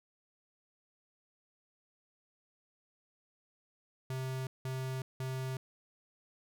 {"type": "tone bursts", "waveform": "square", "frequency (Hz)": 130.81, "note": "C3", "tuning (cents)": 0, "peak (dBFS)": -36, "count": 3, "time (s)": [4.1, 5.57], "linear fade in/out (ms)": 2, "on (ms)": 370, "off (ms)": 180, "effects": []}